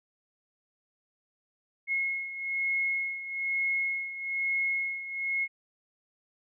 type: beating tone pair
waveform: sine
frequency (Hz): 2167 / 2168.1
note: C#7 / C#7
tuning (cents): -40 / -39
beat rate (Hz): 1.1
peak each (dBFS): -29 / -34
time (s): 1.87-5.48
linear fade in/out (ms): 50
effects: none